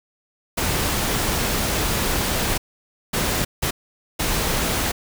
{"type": "noise bursts at uneven times", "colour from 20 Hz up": "pink", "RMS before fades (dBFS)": -22, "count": 4, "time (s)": [[0.57, 2.58], [3.13, 3.45], [3.62, 3.71], [4.19, 4.92]], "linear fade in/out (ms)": 10, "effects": []}